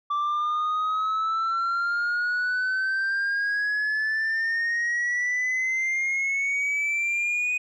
sine exponential sweep, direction up, 1165 to 2490 Hz, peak -20 dBFS, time 0.1-7.58 s, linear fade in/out 10 ms, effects tanh soft clip ceiling -22 dBFS

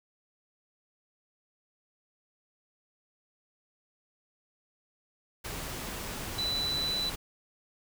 sine tone in noise, 3979 Hz, B7, 12 cents sharp, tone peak -29 dBFS, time 6.38-7.1 s, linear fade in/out 10 ms, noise pink, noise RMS -38 dBFS, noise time 5.44-7.16 s, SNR +6 dB, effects none

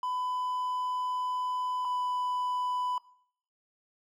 triangle tone pair in turn, 1002 / 995.7 Hz, B5 / B5, +25 / +14 cents, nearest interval unison, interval 11 cents, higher first, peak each -28 / -27 dBFS, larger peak second, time 0.03-1.85 / 1.85-2.98 s, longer first, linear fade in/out 2 ms, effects noise-tail reverb RT60 0.6 s tail -20 dB re dry

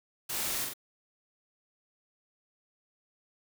white noise with echo, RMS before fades -35 dBFS, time 0.29-0.65 s, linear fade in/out 10 ms, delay 44 ms, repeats 2, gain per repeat -3 dB, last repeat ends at 0.738 s, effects none

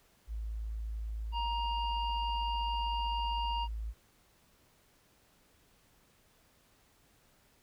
sine tone, 54.6 Hz, A1, 13 cents flat, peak -35 dBFS, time 0.27-3.94 s, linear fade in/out 50 ms
harmonic tone, 939 Hz, A#5, 12 cents sharp, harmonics 1 / 3 / 5, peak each -33 / -40 / -52 dBFS, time 1.32-3.68 s, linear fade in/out 50 ms
effects pink hiss -67 dBFS RMS until 7.62 s

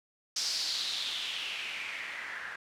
blue noise with low-pass filter sweep, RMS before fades -36 dBFS, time 0.36-2.56 s, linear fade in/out 5 ms, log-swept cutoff 5300 to 1600 Hz, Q 4.1, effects none

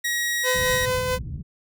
sawtooth tone, 1900 Hz, A#6, 33 cents sharp, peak -19 dBFS, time 0.04-0.86 s, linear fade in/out 10 ms
sawtooth tone with tremolo, 507 Hz, B4, 45 cents sharp, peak -17 dBFS, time 0.43-1.19 s, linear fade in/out 50 ms, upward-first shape sine, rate 4.5 Hz, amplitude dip 35%
white low-pass noise, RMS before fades -32 dBFS, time 0.54-1.43 s, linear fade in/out 20 ms, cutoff 160 Hz, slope 24 dB/octave
effects none

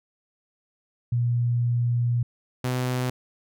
sine / sawtooth tone pair in turn, 120 / 126.47 Hz, B2 / B2, -49 / +42 cents, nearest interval minor second, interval 91 cents, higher second, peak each -20 dBFS, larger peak neither, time 1.12-2.23 / 2.64-3.1 s, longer first, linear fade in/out 5 ms, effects none

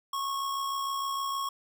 square tone with amplitude modulation, 1097 Hz, C#6, 18 cents flat, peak -29 dBFS, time 0.13-1.49 s, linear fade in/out 5 ms, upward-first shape sine, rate 66.5 Hz, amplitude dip 35%, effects none

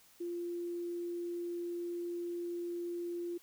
sine tone, 346.6 Hz, F4, 13 cents flat, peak -36 dBFS, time 0.2-3.38 s, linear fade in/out 10 ms, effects white hiss -63 dBFS RMS until 3.42 s

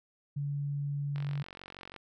sine tone, 142.9 Hz, D3, 47 cents flat, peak -31 dBFS, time 0.36-1.43 s, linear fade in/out 10 ms
click train, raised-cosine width 0.3 ms, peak -29 dBFS, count 38, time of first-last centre 1.16-1.963 s, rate 46.1 Hz
effects none

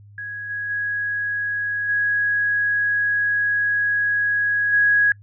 sine tone with level steps, 1661.2 Hz, G#6, in tune, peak -28 / -24 / -21 / -17 / -13 dBFS, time 0.18-5.12 s, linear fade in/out 2 ms, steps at 0.49 / 0.69 / 1.88 / 4.72 s, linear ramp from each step 20 ms, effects noise-tail reverb RT60 0.1 s tail -25 dB re dry + added 102 Hz sine -43 dBFS peak until 5.22 s

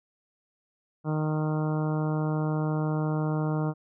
harmonic tone, 154.3 Hz, D#3, 14 cents flat, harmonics 1 / 2 / 3 / 4 / 5 / 6 / 7 / 8 / 9, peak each -26 / -32 / -36 / -38 / -40 / -42 / -43 / -44 / -45 dBFS, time 1.04-3.74 s, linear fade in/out 50 ms, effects none

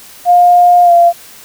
sine tone with pitch glide, 708 to 689 Hz, F5 to F5, +23 to -24 cents, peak -3 dBFS, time 0.25-1.13 s, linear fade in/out 50 ms, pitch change -47 cents, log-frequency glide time 0.83-0.92 s, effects white hiss -36 dBFS RMS until 1.44 s

